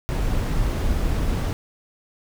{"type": "noise", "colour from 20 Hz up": "brown", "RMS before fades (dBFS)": -22, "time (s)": [0.09, 1.53], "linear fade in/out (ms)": 0, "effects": []}